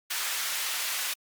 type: high-pass noise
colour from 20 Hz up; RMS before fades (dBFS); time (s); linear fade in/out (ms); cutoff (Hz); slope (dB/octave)
pink; -31; 0.1-1.14; 10; 1600; 12
effects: Opus 48 kbps